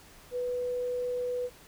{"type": "tone", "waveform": "sine", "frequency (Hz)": 493.9, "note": "B4", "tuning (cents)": 0, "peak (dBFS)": -29, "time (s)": [0.31, 1.5], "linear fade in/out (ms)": 50, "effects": ["pink hiss -54 dBFS RMS until 1.67 s"]}